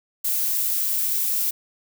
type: noise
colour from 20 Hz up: violet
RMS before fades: -23 dBFS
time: 0.24-1.51 s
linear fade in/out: 10 ms
effects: none